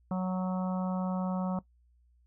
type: harmonic tone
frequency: 185 Hz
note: F#3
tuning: in tune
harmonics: 1 / 3 / 4 / 5 / 6 / 7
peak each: -29 / -39 / -41 / -43 / -45 / -46 dBFS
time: 0.11-1.59 s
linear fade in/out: 2 ms
effects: noise-tail reverb RT60 0.1 s tail -18 dB re dry + added 60 Hz sine -62 dBFS peak until 2.26 s